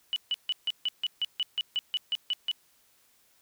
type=tone bursts; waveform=sine; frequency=2960 Hz; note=F#7; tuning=in tune; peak=-25 dBFS; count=14; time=0.13-2.514 s; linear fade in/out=0 ms; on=31 ms; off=150 ms; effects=white hiss -65 dBFS RMS until 3.41 s